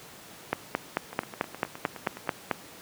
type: two click trains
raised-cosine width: 0.5 ms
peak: -9 / -23 dBFS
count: 10 / 12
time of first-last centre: 0.53-2.512 / 1.13-2.275 s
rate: 4.54 / 9.61 Hz
effects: pink hiss -47 dBFS RMS until 2.81 s + high-pass 150 Hz 12 dB/octave